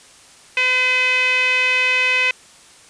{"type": "tone with band-pass filter", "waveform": "sawtooth", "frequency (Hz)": 508, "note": "B4", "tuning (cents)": 49, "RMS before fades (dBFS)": -17, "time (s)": [0.57, 2.31], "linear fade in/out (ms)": 2, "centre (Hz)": 2400, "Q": 7.3, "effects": ["white hiss -46 dBFS RMS until 2.89 s", "resampled to 22050 Hz"]}